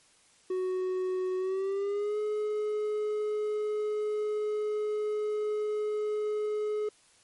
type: tone with pitch glide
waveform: triangle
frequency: 370.6 to 423.3 Hz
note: F#4 to G#4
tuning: +3 to +33 cents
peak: -26 dBFS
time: 0.5-6.89 s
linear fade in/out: 5 ms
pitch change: +230 cents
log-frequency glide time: 1.37-2.18 s
effects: white hiss -62 dBFS RMS until 7.23 s + MP3 48 kbps